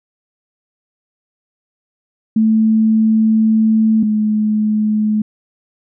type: tone pair in turn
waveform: sine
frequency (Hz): 220 / 213.7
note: A3 / G#3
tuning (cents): 0 / +50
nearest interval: minor second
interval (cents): 50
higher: first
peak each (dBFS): -9 / -12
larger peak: first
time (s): 2.36-4.03 / 4.03-5.22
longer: first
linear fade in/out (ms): 5
effects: none